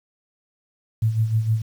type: tone with tremolo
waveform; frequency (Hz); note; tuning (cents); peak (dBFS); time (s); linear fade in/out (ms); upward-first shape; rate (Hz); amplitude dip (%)
sine; 111; A2; +16; -15; 1.02-1.62; 5; sine; 6.5; 65
effects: 8-bit